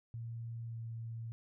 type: tone with pitch glide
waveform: sine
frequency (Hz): 115.7 to 114.37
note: A#2 to A#2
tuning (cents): -13 to -33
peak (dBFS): -40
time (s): 0.14-1.32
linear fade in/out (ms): 0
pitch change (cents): -20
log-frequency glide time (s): 0.65-0.78
effects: none